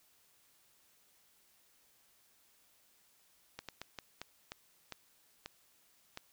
slowing click train, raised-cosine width 0.2 ms, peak -25 dBFS, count 9, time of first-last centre 3.59-6.174 s, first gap 97 ms, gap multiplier 1.33, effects white hiss -69 dBFS RMS until 6.32 s

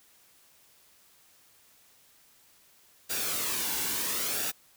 white noise with flanger, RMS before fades -31 dBFS, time 3.09-4.52 s, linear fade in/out 20 ms, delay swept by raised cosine 0.95 to 1.62 ms, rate 0.72 Hz, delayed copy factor -0.5, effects white hiss -61 dBFS RMS until 4.76 s

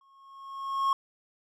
triangle tone with exponential growth, 1089 Hz, C#6, 31 cents flat, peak -19 dBFS, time 0.01-0.93 s, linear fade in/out 2 ms, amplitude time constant 200 ms, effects none

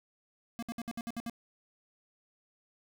square tone bursts, 233.1 Hz, A#3, in tune, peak -36 dBFS, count 8, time 0.59-1.297 s, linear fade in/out 0 ms, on 35 ms, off 61 ms, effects none

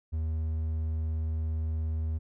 triangle tone, 79.3 Hz, D#2, 33 cents sharp, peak -26 dBFS, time 0.12-2.19 s, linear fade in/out 20 ms, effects none

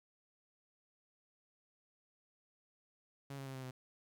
sawtooth tone with pitch steps, 138.8 / 136.18 / 133.61 / 131.09 / 128.61 Hz, C#3 / C#3 / C3 / C3 / C3, +3 / -30 / +37 / +4 / -29 cents, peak -40 dBFS, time 3.3-3.71 s, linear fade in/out 5 ms, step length 82 ms, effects 13-bit

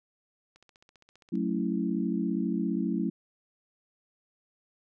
click train, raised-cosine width 0.2 ms, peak -39 dBFS, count 13, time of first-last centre 0.56-1.355 s, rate 15.1 Hz
sine chord, F# minor seventh, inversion none, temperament equal, 185 / 220 / 277.2 / 329.6 Hz, F#3 / A3 / C#4 / E4, 0 / 0 / 0 / 0 cents, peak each -31 / -31 / -33 / -33 dBFS, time 1.32-3.1 s, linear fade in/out 10 ms
effects none

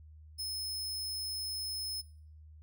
sawtooth tone, 5190 Hz, E8, 28 cents flat, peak -33 dBFS, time 0.38-2.02 s, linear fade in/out 20 ms, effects noise-tail reverb RT60 0.5 s tail -22 dB re dry + added 77 Hz sine -51 dBFS peak until 2.62 s

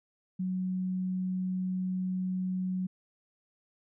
sine tone, 185 Hz, F#3, in tune, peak -29 dBFS, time 0.39-2.87 s, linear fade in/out 10 ms, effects none

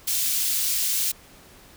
white high-pass noise, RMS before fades -24 dBFS, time 0.07-1.12 s, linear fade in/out 10 ms, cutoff 3400 Hz, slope 12 dB/octave, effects pink hiss -50 dBFS RMS until 1.76 s

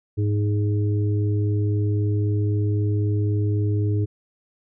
harmonic tone, 103.83 Hz, G#2, in tune, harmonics 1 / 3 / 4, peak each -19 / -29 / -31 dBFS, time 0.17-4.06 s, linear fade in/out 20 ms, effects none

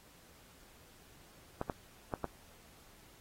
clicks, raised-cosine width 1 ms, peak -20 dBFS, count 4, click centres 1.614 / 1.698 / 2.138 / 2.243 s, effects pink hiss -61 dBFS RMS until 3.2 s + AAC 48 kbps

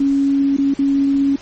sine tone with dropouts, 277.2 Hz, C#4, in tune, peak -12 dBFS, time 0-1.36 s, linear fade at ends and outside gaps 5 ms, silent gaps 0.567-0.583 / 0.74-0.789 s, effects pink hiss -40 dBFS RMS until 1.41 s + MP3 32 kbps

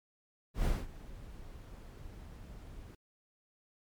brown noise with ADSR envelope, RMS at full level -29 dBFS, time 0.54-2.95 s, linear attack 110 ms, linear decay 210 ms, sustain -19 dB, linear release 3 ms, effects MP3 96 kbps

